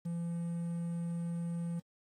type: tone with quantisation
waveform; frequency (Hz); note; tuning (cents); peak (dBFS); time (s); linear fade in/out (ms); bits
triangle; 170; F3; -46; -32; 0.05-1.8; 10; 10
effects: AAC 48 kbps